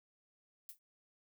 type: noise with exponential decay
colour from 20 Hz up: violet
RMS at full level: -44 dBFS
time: 0.69-0.79 s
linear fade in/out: 1 ms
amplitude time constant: 21 ms
effects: none